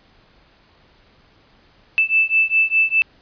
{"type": "beating tone pair", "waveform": "sine", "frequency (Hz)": [2637, 2641.9], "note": ["E7", "E7"], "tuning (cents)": [0, 3], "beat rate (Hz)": 4.9, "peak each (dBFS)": -17, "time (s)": [1.98, 3.02], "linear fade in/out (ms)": 0, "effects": ["pink hiss -54 dBFS RMS until 3.21 s", "resampled to 11025 Hz"]}